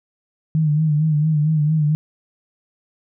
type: tone with vibrato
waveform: sine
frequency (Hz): 153.3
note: D#3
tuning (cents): -25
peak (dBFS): -14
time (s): 0.55-1.95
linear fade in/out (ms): 0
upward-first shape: sine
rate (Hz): 4.4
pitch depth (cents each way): 62
effects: none